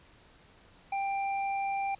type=tone; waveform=square; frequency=789 Hz; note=G5; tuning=11 cents sharp; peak=-30 dBFS; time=0.92-1.95 s; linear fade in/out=5 ms; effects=pink hiss -59 dBFS RMS until 1.99 s + resampled to 8000 Hz